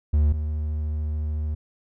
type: tone pair in turn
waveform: triangle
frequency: 74.4 / 76.14 Hz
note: D2 / D#2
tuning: +23 / -37 cents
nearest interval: unison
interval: 40 cents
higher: second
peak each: -14 / -22 dBFS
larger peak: first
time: 0.13-0.33 / 0.33-1.55 s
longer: second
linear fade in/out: 10 ms
effects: none